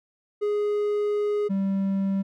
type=tone pair in turn; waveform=triangle; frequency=415.3 / 194.87 Hz; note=G#4 / G3; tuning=0 / -10 cents; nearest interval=octave + minor second; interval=1310 cents; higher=first; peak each=-20 dBFS; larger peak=neither; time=0.41-1.49 / 1.49-2.23 s; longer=first; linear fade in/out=20 ms; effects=none